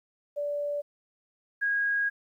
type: tone pair in turn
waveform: sine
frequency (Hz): 581 / 1640.5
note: D5 / G#6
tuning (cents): -19 / -22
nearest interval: octave + tritone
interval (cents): 1797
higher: second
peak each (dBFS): -28 / -24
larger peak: second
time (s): 0.36-0.82 / 1.61-2.1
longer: second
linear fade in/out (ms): 20
effects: 11-bit